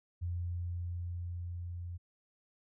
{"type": "tone with level ramp", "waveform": "sine", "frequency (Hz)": 87.31, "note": "F2", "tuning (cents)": 0, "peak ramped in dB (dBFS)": [-33, -39], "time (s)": [0.21, 1.98], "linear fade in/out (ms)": 20, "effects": []}